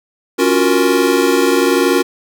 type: chord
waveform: square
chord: Gb major seventh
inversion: second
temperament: equal with one note detuned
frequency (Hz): 277.2 / 349.2 / 370 / 468.6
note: Db4 / F4 / Gb4 / Bb4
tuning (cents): 0 / 0 / 0 / +9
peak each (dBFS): -17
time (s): 0.38-2.03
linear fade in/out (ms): 20
effects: none